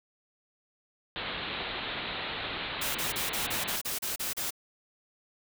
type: low-pass noise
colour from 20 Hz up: white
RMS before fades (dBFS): -36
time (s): 1.16-3.76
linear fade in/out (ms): 0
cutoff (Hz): 4100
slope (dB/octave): 96
type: noise bursts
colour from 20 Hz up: white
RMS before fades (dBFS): -33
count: 10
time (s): 2.81-4.507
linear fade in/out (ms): 10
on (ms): 140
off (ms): 33
effects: none